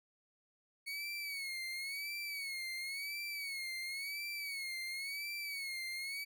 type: tone with vibrato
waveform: 30% pulse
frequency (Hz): 2217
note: C#7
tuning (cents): 0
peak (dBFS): -37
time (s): 0.86-6.25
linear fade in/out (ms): 20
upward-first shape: sine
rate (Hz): 0.95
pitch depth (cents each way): 98
effects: none